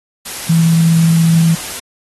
sine tone in noise, 164.81 Hz, E3, in tune, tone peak -7 dBFS, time 0.49-1.55 s, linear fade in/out 10 ms, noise white, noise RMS -25 dBFS, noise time 0.25-1.8 s, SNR +15 dB, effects AAC 32 kbps

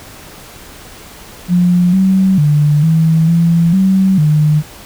sine tone with pitch steps, 177.5 / 190.3 / 148 / 161.1 / 167.9 / 190.7 / 151.6 Hz, F3 / F#3 / D3 / E3 / E3 / G3 / D#3, +28 / +49 / +14 / -39 / +32 / -47 / -45 cents, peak -7 dBFS, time 1.48-4.63 s, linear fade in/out 50 ms, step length 450 ms, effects pink hiss -35 dBFS RMS until 4.85 s

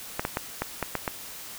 clicks, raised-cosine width 0.5 ms, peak -11 dBFS, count 7, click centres 0.195 / 0.251 / 0.371 / 0.62 / 0.827 / 0.953 / 1.078 s, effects white hiss -41 dBFS RMS until 1.58 s

